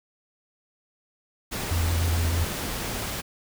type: noise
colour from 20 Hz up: pink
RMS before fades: -31 dBFS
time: 1.51-3.22 s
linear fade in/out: 20 ms
type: tone with vibrato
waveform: triangle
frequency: 84 Hz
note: E2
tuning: 33 cents sharp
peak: -20 dBFS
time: 1.71-2.45 s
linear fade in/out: 5 ms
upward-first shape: square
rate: 6.6 Hz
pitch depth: 23 cents each way
effects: none